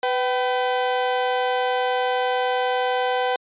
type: tone pair together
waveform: 35% pulse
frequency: 498.6 / 768 Hz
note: B4 / G5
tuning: +16 / -36 cents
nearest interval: perfect fifth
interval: 748 cents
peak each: -21 dBFS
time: 0.03-3.36 s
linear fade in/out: 2 ms
effects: resampled to 8000 Hz